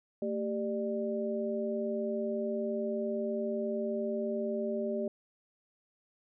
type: tone cluster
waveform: sine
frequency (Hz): 225.3 / 393.8 / 597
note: A3 / G4 / D5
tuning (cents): +41 / +8 / +28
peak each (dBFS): -35 / -35 / -35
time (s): 0.22-5.08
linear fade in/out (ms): 2
effects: none